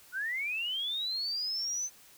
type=linear sweep; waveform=sine; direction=up; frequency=1428 to 6200 Hz; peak=-31 dBFS; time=0.12-1.9 s; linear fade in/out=50 ms; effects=white hiss -57 dBFS RMS until 2.17 s